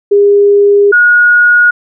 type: tone pair in turn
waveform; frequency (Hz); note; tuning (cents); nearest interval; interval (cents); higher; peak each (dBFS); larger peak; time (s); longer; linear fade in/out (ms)
sine; 405.7 / 1445.8; G#4 / F#6; -41 / -40; octave + minor seventh; 2201; second; -3; neither; 0.11-0.92 / 0.92-1.71; first; 10
effects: none